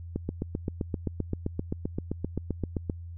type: click train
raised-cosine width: 3 ms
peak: -16 dBFS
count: 22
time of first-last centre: 0.16-2.898 s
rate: 7.67 Hz
effects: added 85 Hz sine -38 dBFS peak until 3.17 s